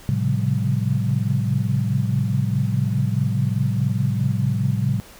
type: tone cluster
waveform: sine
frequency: 110.8 / 133.8 / 138.6 / 176.7 / 197.1 Hz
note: A2 / C3 / C#3 / F3 / G3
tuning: +13 / +39 / 0 / +21 / +10 cents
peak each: -22 / -22 / -28 / -28 / -27 dBFS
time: 0.09-5 s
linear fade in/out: 0 ms
effects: pink hiss -45 dBFS RMS until 5.19 s